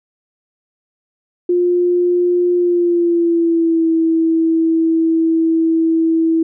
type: tone with pitch glide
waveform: sine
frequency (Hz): 353.7 to 326.2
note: F4 to E4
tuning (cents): +22 to -18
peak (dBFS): -11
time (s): 1.49-6.43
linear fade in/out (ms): 5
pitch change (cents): -140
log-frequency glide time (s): 2.55-3.88
effects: none